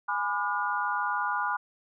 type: chord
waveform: sine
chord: G# diminished seventh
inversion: none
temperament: just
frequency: 830.6 / 996.7 / 1196.1 / 1435.3 Hz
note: G#5 / B5 / D6 / F6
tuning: 0 / +16 / +31 / +47 cents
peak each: -33 / -31 / -33 / -31 dBFS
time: 0.08-1.57 s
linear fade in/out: 10 ms
effects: none